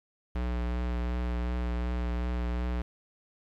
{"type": "tone with vibrato", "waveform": "square", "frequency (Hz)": 60.4, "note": "B1", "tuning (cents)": -38, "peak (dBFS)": -29, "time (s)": [0.35, 2.82], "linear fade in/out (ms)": 5, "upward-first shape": "triangle", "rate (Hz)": 2.7, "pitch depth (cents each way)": 23, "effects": ["low-pass 3000 Hz 12 dB/octave", "10-bit"]}